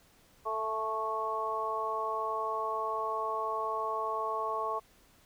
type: harmonic tone with a mistuned harmonic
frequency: 220.4 Hz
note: A3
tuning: 3 cents sharp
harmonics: 2 / 3 / 4 / 5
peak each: -38 / -38 / -38 / -33 dBFS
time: 0.45-4.8 s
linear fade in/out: 20 ms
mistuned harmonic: 4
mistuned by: -18 cents
effects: pink hiss -63 dBFS RMS until 5.25 s